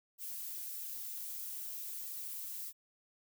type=noise with flanger; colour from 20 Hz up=violet; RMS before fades=-43 dBFS; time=0.18-2.73 s; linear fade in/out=50 ms; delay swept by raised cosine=1.5 to 5.8 ms; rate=1.6 Hz; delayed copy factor=+0.6; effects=none